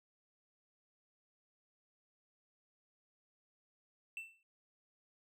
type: tone with exponential decay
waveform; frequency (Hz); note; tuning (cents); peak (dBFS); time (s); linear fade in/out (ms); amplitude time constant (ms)
triangle; 2674; E7; +24; -37; 4.17-4.43; 1; 55
effects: none